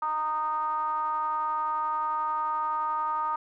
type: ring-modulated tone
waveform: triangle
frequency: 155.1 Hz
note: D#3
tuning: 5 cents flat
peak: -21 dBFS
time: 0.02-3.36 s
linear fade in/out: 5 ms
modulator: 1080 Hz
effects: none